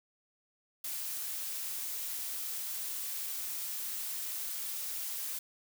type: noise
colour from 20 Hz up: blue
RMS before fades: -38 dBFS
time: 0.84-5.39 s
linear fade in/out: 5 ms
effects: none